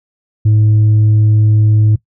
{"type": "tone", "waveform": "sine", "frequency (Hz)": 107.2, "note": "A2", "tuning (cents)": -45, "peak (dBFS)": -4, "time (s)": [0.45, 1.96], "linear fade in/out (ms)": 10, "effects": ["noise-tail reverb RT60 0.1 s tail -19 dB re dry", "tanh soft clip ceiling -5 dBFS"]}